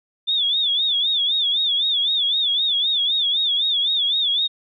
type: tone with vibrato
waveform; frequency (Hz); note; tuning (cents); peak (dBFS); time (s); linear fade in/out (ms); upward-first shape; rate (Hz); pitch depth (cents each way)
sine; 3520; A7; 0; -17; 0.27-4.48; 20; sine; 3.9; 120
effects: none